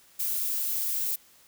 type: noise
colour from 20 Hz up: violet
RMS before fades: -29 dBFS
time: 0.19-1.16 s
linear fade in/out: 10 ms
effects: white hiss -58 dBFS RMS until 1.47 s